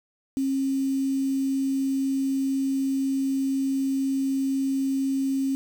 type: tone with quantisation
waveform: sine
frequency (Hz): 270.2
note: C#4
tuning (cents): -44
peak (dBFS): -22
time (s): 0.37-5.55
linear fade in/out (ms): 0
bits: 7
effects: none